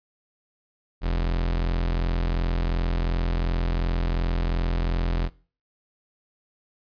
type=tone; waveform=40% pulse; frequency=42.77 Hz; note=F1; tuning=35 cents flat; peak=-21 dBFS; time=1.01-5.3 s; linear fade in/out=50 ms; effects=noise-tail reverb RT60 0.4 s tail -21 dB re dry + resampled to 11025 Hz